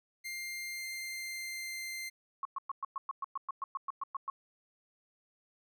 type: tone with pitch glide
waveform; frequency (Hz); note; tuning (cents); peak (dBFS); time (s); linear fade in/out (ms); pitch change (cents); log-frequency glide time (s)
sawtooth; 2100 to 2088; C7 to C7; +6 to -4; -35; 0.24-2.1; 20; -10; 0.71-1.82
type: tone bursts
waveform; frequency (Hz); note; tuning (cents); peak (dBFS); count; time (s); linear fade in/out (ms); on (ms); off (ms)
sine; 1095; C#6; -22; -33; 15; 2.43-4.3; 2; 22; 110
effects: none